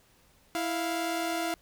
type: tone pair together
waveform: sawtooth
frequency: 329.6 / 698.5 Hz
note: E4 / F5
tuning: 0 / 0 cents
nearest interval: octave + minor second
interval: 1300 cents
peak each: -28 dBFS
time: 0.55-1.54 s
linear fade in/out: 0 ms
effects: pink hiss -63 dBFS RMS until 1.61 s